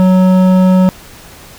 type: tone with hard clipping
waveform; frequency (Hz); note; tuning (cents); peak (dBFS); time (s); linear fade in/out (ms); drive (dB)
triangle; 185.5; F#3; +5; -7; 0-0.89; 0; 15
effects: pink hiss -36 dBFS RMS until 1.58 s